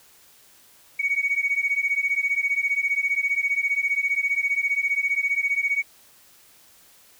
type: beating tone pair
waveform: sine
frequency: 2233 / 2248 Hz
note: C#7 / C#7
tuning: +12 / +24 cents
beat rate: 15 Hz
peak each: -23 dBFS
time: 0.99-5.83 s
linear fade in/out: 10 ms
effects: tanh soft clip ceiling -14 dBFS + white hiss -54 dBFS RMS until 7.19 s